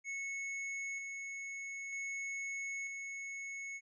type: tone with tremolo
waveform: square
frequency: 2200 Hz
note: C#7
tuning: 14 cents flat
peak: -39 dBFS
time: 0.04-3.81 s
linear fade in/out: 50 ms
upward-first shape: square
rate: 0.53 Hz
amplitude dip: 30%
effects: resampled to 16000 Hz